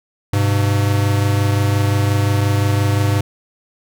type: tone pair together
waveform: square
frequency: 101.2 / 126.92 Hz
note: G#2 / B2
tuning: -44 / +48 cents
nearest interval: major third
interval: 392 cents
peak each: -15 / -21 dBFS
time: 0.33-3.21 s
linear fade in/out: 5 ms
effects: none